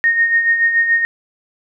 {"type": "tone with tremolo", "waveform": "sine", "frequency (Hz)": 1850, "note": "A#6", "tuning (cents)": -14, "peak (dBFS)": -9, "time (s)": [0.04, 1.05], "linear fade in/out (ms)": 0, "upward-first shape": "sine", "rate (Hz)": 7, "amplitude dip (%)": 55, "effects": []}